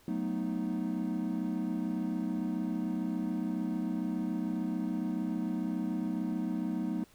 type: chord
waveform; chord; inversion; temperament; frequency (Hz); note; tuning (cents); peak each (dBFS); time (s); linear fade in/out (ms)
triangle; B dominant seventh; second; equal; 185 / 220 / 246.9 / 311.1; F#3 / A3 / B3 / D#4; 0 / 0 / 0 / 0; -34; 0.08-7.04; 2
effects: tanh soft clip ceiling -20 dBFS + pink hiss -62 dBFS RMS until 7.14 s